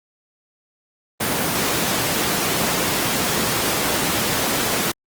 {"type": "high-pass noise", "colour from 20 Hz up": "pink", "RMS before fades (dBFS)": -21, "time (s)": [1.2, 4.92], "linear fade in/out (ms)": 10, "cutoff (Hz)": 150, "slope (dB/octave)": 12, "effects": ["Opus 24 kbps"]}